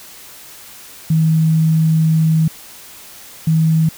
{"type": "tone pair in turn", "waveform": "sine", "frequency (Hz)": [159.6, 160.17], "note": ["D#3", "E3"], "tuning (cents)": [44, -49], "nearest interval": "unison", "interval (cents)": 7, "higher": "second", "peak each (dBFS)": -10, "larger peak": "neither", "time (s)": [[1.1, 2.48], [3.47, 3.89]], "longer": "first", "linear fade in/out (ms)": 5, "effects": ["white hiss -38 dBFS RMS until 3.97 s"]}